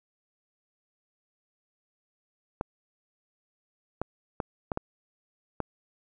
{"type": "clicks", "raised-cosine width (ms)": 1, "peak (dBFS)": -15, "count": 6, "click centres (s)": [2.611, 4.016, 4.402, 4.718, 4.774, 5.603], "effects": []}